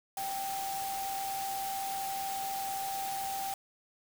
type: tone in noise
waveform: sine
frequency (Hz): 781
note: G5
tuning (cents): -7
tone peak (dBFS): -34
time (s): 0.17-3.54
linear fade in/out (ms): 2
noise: white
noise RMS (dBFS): -41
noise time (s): 0.17-3.54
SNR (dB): +4
effects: none